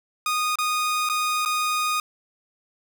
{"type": "tone with dropouts", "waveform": "sawtooth", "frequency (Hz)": 1236, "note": "D#6", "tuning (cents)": -12, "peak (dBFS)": -18, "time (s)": [0.26, 2], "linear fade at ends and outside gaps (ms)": 2, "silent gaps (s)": [[0.556, 0.586], [1.09, 1.097], [1.451, 1.458]], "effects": []}